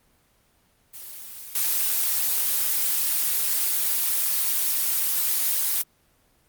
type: noise with level steps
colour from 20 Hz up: blue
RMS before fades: -39 / -23 dBFS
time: 0.93-5.83 s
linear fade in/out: 20 ms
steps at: 1.55 s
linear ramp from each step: 2 ms
effects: pink hiss -63 dBFS RMS until 6.48 s + Opus 24 kbps